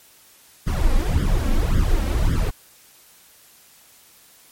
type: noise with flanger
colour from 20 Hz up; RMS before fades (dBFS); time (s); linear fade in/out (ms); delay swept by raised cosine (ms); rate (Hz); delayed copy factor
brown; -18; 0.66-2.51; 20; 0.58 to 3.78; 1.8; +0.9
effects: white hiss -51 dBFS RMS until 4.51 s + MP3 64 kbps